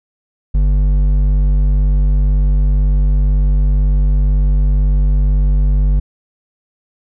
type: tone with hard clipping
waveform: sine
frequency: 49 Hz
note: G1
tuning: in tune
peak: -11 dBFS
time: 0.54-6 s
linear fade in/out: 10 ms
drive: 7 dB
effects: none